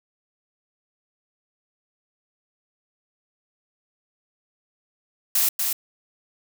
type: noise with echo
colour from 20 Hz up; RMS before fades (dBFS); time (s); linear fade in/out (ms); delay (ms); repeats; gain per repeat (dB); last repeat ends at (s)
blue; -20; 5.35-5.49; 5; 240; 1; -4; 5.73
effects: none